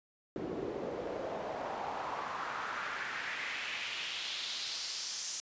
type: noise with band-pass filter sweep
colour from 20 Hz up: pink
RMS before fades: -39 dBFS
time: 0.36-5.4 s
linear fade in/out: 0 ms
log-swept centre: 340 to 6500 Hz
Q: 2.4
effects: resampled to 16000 Hz